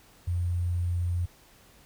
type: tone with sample-and-hold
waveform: sine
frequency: 87.7 Hz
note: F2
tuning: 8 cents sharp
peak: -25 dBFS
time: 0.27-1.26 s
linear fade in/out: 10 ms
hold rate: 8820 Hz
effects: pink hiss -57 dBFS RMS until 1.85 s